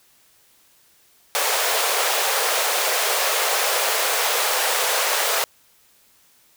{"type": "high-pass noise", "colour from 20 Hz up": "pink", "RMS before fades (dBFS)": -21, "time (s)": [1.35, 5.44], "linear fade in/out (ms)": 0, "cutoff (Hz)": 450, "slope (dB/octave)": 48, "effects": ["white hiss -57 dBFS RMS until 6.56 s"]}